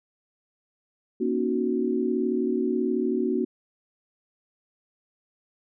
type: chord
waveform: sine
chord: D# minor seventh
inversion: second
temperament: equal with one note detuned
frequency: 238.8 / 277.2 / 311.1 / 370 Hz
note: A#3 / C#4 / D#4 / F#4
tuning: +42 / 0 / 0 / 0 cents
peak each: -27 / -29 / -32 / -26 dBFS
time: 1.2-3.45 s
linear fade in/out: 10 ms
effects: none